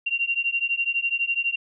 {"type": "beating tone pair", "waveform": "sine", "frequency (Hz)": [2757, 2769], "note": ["F7", "F7"], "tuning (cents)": [-23, -15], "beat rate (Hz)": 12, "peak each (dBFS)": -25, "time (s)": [0.06, 1.56], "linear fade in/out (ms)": 10, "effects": []}